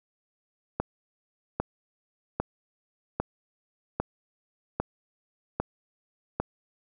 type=click train; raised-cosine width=1 ms; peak=-12 dBFS; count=8; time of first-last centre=0.8-6.4 s; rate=1.25 Hz; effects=none